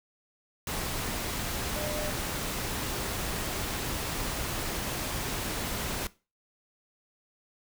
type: tone in noise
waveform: sine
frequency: 602 Hz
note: D5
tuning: 43 cents sharp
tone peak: -35 dBFS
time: 1.76-2.1 s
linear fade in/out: 2 ms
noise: pink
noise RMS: -33 dBFS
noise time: 0.67-6.07 s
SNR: -5 dB
effects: noise-tail reverb RT60 0.3 s tail -19 dB re dry